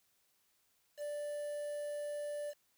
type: tone with quantisation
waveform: triangle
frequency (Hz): 587.3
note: D5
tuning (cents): 0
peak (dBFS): -36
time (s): 0.97-2.54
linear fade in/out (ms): 50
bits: 9
effects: white hiss -75 dBFS RMS until 2.77 s